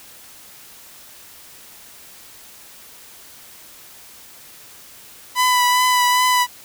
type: tone with vibrato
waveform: sawtooth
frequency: 995 Hz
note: B5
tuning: 13 cents sharp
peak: -10 dBFS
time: 5.35-6.47 s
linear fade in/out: 50 ms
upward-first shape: triangle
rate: 2.5 Hz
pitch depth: 24 cents each way
effects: white hiss -43 dBFS RMS until 6.64 s